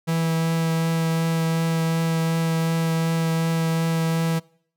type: tone with vibrato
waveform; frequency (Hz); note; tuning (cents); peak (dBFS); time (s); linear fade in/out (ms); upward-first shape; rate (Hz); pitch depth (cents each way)
45% pulse; 163.7; E3; -12; -20; 0.07-4.4; 20; triangle; 2.7; 10
effects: noise-tail reverb RT60 0.6 s tail -24 dB re dry